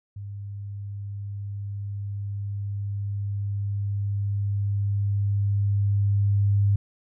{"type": "tone with level ramp", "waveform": "sine", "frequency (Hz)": 100.8, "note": "G2", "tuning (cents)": 49, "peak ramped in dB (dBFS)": [-33, -17], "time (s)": [0.16, 6.76], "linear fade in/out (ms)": 5, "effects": []}